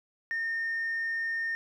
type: tone with tanh clipping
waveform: triangle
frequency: 1825 Hz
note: A#6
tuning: 37 cents flat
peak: -29 dBFS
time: 0.31-1.55 s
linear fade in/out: 0 ms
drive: 5 dB
effects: none